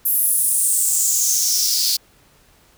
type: noise with high-pass filter sweep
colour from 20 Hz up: white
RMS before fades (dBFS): -18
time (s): 0.05-1.97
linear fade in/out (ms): 10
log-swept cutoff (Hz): 12000 to 4500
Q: 4.8
effects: pink hiss -54 dBFS RMS until 2.77 s